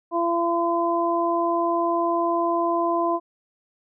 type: harmonic tone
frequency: 340 Hz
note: F4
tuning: 46 cents flat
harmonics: 1 / 2 / 3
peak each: -24 / -24 / -24 dBFS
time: 0.11-3.2 s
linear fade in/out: 50 ms
effects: none